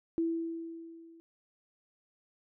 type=tone with level ramp; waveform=sine; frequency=330.7 Hz; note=E4; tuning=6 cents sharp; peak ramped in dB=-26 to -53 dBFS; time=0.18-1.2 s; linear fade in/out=0 ms; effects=none